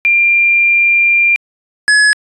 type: tone pair in turn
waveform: sine / square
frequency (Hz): 2386 / 1695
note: D7 / G#6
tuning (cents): +27 / +35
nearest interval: tritone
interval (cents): 592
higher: first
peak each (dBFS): -7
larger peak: neither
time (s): 0.05-1.36 / 1.88-2.13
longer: first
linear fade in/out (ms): 0
effects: resampled to 24000 Hz